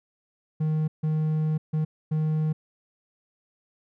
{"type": "tone bursts at uneven times", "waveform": "triangle", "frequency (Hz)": 155.56, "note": "D#3", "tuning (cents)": 0, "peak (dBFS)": -20, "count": 4, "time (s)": [[0.6, 0.88], [1.03, 1.58], [1.73, 1.85], [2.11, 2.53]], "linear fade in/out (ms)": 10, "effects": []}